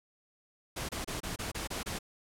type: noise bursts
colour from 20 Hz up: pink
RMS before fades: -37 dBFS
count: 8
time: 0.76-1.989 s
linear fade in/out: 10 ms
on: 130 ms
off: 27 ms
effects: low-pass 12000 Hz 12 dB/octave